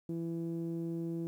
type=tone with low-pass filter; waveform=sawtooth; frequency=166.7 Hz; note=E3; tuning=20 cents sharp; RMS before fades=-37 dBFS; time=0.09-1.27 s; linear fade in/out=0 ms; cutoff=340 Hz; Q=2.7; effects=11-bit